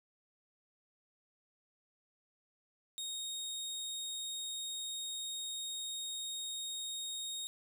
25% pulse tone, 3729 Hz, A#7, in tune, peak -35 dBFS, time 2.98-7.47 s, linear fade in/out 0 ms, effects none

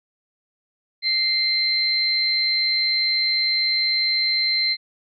sine tone pair together, 2093 / 4118 Hz, C7 / C8, 0 / -28 cents, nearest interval octave, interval 1172 cents, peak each -24 / -19 dBFS, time 1.02-4.77 s, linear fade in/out 50 ms, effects none

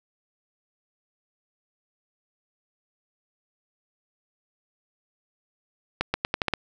accelerating click train, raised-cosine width 0.3 ms, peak -7 dBFS, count 7, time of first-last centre 6.01-6.537 s, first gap 130 ms, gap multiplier 0.84, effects none

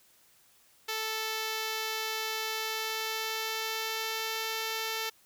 5% pulse tone with pitch glide, 440 to 444.3 Hz, A4 to A4, 0 to +17 cents, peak -20 dBFS, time 0.88-5.1 s, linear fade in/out 10 ms, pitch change +17 cents, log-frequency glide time 2.47-4.48 s, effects white hiss -63 dBFS RMS until 5.25 s

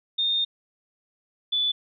sine tone pair in turn, 3653 / 3474 Hz, A#7 / A7, -36 / -23 cents, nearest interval minor second, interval 87 cents, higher first, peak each -21 dBFS, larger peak neither, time 0.18-0.45 / 1.52-1.72 s, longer first, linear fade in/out 10 ms, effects none

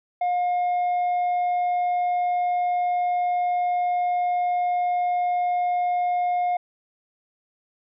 sine tone with tanh clipping, 714 Hz, F5, 38 cents sharp, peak -21 dBFS, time 0.21-6.57 s, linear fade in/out 5 ms, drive 3 dB, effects none

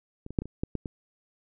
clicks, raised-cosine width 3 ms, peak -27 / -25 / -11 / -23 / -27 / -15 / -17 / -21 dBFS, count 8, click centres 0.264 / 0.306 / 0.388 / 0.42 / 0.456 / 0.635 / 0.753 / 0.858 s, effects none

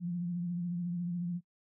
sine tone with vibrato, 174.61 Hz, F3, in tune, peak -32 dBFS, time 0-1.41 s, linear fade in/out 50 ms, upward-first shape triangle, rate 14 Hz, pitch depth 49 cents each way, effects noise-tail reverb RT60 0.1 s tail -26 dB re dry

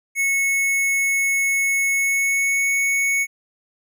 square tone with pitch glide, 2199 to 2216 Hz, C#7 to C#7, -14 to -1 cents, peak -18 dBFS, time 0.15-3.27 s, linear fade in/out 50 ms, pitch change +13 cents, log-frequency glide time 1.91-2.72 s, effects none

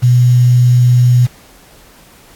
sine tone with quantisation, 123.47 Hz, B2, in tune, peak -5 dBFS, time 0.02-1.27 s, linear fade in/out 20 ms, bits 5, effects pink hiss -43 dBFS RMS until 2.35 s + AAC 64 kbps

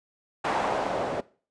blue noise with low-pass filter sweep, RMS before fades -28 dBFS, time 0.44-1.21 s, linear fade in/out 10 ms, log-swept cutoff 890 to 540 Hz, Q 1.6, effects noise-tail reverb RT60 0.4 s tail -20 dB re dry + resampled to 22050 Hz

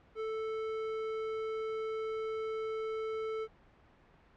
square tone, 440 Hz, A4, in tune, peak -35 dBFS, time 0.15-3.48 s, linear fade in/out 50 ms, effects pink hiss -62 dBFS RMS until 4.36 s + low-pass 2000 Hz 12 dB/octave

